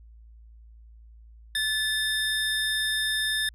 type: tone pair together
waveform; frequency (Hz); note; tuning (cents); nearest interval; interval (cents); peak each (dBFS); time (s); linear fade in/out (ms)
square; 1739 / 3638; A6 / A#7; -21 / -43; octave + minor second; 1278; -28; 1.55-3.49; 2
effects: added 56 Hz sine -47 dBFS peak until 3.54 s + resampled to 32000 Hz